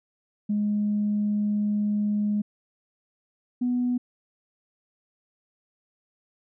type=tone pair in turn; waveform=sine; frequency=208.1 / 246.5 Hz; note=G#3 / B3; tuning=+4 / -3 cents; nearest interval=minor third; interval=293 cents; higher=second; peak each=-21 dBFS; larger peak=neither; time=0.49-2.42 / 3.61-3.98 s; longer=first; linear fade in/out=10 ms; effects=tanh soft clip ceiling -17 dBFS